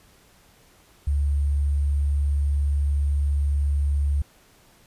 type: tone with sample-and-hold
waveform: sine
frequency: 71.5 Hz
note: D2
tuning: 46 cents flat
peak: -19 dBFS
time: 1.07-4.22 s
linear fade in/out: 5 ms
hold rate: 8820 Hz
effects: pink hiss -56 dBFS RMS until 4.86 s + resampled to 32000 Hz